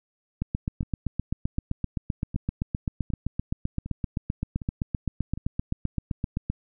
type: two click trains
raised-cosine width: 5 ms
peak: -14 / -22 dBFS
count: 48 / 7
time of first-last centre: 0.42-6.5 / 0.83-5.375 s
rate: 7.73 / 1.32 Hz
effects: none